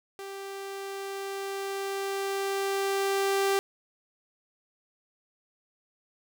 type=tone with level ramp; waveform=sawtooth; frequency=392.6 Hz; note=G4; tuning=3 cents sharp; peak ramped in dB=-34 to -19 dBFS; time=0.19-3.59 s; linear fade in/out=0 ms; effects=none